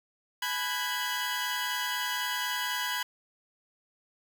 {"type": "tone cluster", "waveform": "20% pulse", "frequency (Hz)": [849, 990, 1480, 1634], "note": ["G#5", "B5", "F#6", "G#6"], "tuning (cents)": [38, 4, 0, -29], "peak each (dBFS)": [-36, -28, -34, -29], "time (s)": [0.42, 3.03], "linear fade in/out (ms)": 5, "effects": []}